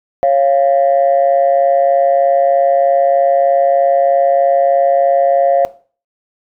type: tone pair together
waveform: sine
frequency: 550.8 / 694 Hz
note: C#5 / F5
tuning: -11 / -11 cents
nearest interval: major third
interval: 400 cents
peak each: -10 dBFS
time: 0.23-5.65 s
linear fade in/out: 0 ms
effects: noise-tail reverb RT60 0.4 s tail -18 dB re dry + tanh soft clip ceiling -3 dBFS